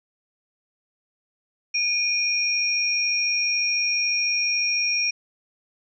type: tone pair together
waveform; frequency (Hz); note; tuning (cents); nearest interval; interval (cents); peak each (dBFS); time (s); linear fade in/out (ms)
sine; 2430 / 5596; D#7 / F8; -42 / +3; octave + major second; 1445; -23; 1.74-5.11; 10
effects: none